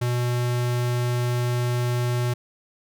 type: tone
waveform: square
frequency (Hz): 122.1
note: B2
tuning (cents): -19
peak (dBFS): -22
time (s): 0.01-2.34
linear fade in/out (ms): 10
effects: none